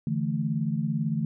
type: chord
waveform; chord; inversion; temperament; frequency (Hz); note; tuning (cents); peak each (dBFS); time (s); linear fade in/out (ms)
sine; D suspended second; none; equal; 146.83 / 164.81 / 220; D3 / E3 / A3; 0 / 0 / 0; -29; 0.07-1.25; 2
effects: none